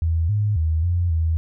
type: tone with pitch steps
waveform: sine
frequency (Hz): 82 / 104.7 / 79.8 / 87.4 / 81.1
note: E2 / G#2 / D#2 / F2 / E2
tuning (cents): -9 / +15 / +44 / +2 / -28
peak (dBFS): -17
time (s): 0.02-1.37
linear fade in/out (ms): 0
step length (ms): 270
effects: none